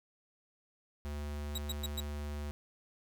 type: tone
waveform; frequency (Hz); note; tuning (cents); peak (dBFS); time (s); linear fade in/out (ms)
square; 73.4; D2; 0; -38; 1.05-2.51; 0
type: tone bursts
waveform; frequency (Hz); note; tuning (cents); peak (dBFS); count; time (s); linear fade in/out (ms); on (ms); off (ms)
sawtooth; 3833; A#7; +47; -33; 4; 1.55-2.004; 5; 31; 110
effects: 11-bit